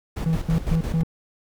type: noise with tremolo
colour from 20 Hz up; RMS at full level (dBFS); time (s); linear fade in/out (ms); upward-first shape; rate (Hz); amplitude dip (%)
brown; -26; 0.16-1.02; 10; square; 5.9; 60
type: tone bursts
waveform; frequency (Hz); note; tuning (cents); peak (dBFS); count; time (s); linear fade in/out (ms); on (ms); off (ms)
triangle; 162.8; E3; -21; -16; 4; 0.26-1.034; 2; 96; 130
effects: none